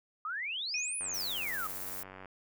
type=exponential two-way sweep; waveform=sine; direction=up then down; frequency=1202 to 10350 to 1202 Hz; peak=-34 dBFS; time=0.25-1.67 s; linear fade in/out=2 ms; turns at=0.97 s
type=tone with exponential decay; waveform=sine; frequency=2489 Hz; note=D#7; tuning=in tune; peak=-31 dBFS; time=0.74-1.43 s; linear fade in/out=2 ms; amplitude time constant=150 ms
type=click train; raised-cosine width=0.5 ms; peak=-32 dBFS; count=119; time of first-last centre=1.01-2.257 s; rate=94.6 Hz
type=noise with tremolo; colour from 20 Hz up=violet; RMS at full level=-39 dBFS; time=1.14-2.03 s; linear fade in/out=2 ms; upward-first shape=sine; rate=18 Hz; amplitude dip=30%
effects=none